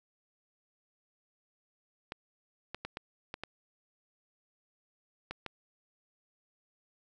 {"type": "clicks", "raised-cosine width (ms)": 0.3, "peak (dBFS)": -22, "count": 8, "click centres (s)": [2.121, 2.746, 2.85, 2.971, 3.341, 3.436, 5.31, 5.463], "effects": []}